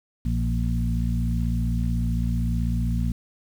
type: harmonic tone with a mistuned harmonic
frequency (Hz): 58.27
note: A#1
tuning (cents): 0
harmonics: 1 / 2 / 3 / 4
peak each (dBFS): -24 / -27 / -29 / -30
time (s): 0.25-3.12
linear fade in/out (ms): 5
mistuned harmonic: 3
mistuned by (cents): -25
effects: 8-bit